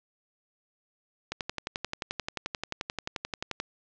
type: click train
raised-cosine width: 0.2 ms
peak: -14 dBFS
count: 27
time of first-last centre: 1.32-3.601 s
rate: 11.4 Hz
effects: low-pass 6000 Hz 12 dB/octave